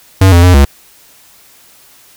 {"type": "tone with pitch steps", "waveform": "square", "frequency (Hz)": [95.3, 86.4, 90, 69.7], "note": ["G2", "F2", "F#2", "C#2"], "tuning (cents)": [-48, -18, -47, 10], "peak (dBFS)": -3, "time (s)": [0.21, 0.65], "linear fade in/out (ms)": 5, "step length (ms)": 110, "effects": ["white hiss -43 dBFS RMS until 2.16 s"]}